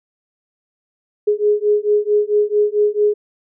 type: beating tone pair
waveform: sine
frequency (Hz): 415.3 / 419.8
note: G#4 / G#4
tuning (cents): 0 / +19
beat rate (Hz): 4.5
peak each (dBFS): -16 / -16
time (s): 1.27-3.14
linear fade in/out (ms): 10
effects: none